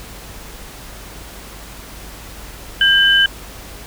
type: tone pair together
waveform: sine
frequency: 1599 / 3019 Hz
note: G6 / F#7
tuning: +34 / +34 cents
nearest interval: major seventh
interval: 1100 cents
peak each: -12 dBFS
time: 2.81-3.26 s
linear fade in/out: 2 ms
effects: added 50 Hz sine -37 dBFS peak until 3.86 s + pink hiss -36 dBFS RMS until 3.86 s